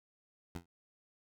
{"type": "tone with exponential decay", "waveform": "15% pulse", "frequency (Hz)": 86, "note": "F2", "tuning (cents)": -26, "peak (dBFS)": -31, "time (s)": [0.55, 0.66], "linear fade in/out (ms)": 5, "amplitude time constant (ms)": 22, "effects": []}